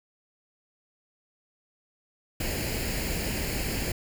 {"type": "noise with comb filter", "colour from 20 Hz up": "pink", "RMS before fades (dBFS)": -30, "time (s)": [2.4, 3.92], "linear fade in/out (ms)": 5, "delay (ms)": 0.42, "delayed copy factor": 0.65, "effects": []}